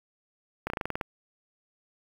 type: slowing click train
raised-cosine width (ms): 0.5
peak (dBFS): -15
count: 9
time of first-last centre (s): 0.67-1.012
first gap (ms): 31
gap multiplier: 1.09
effects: 7-bit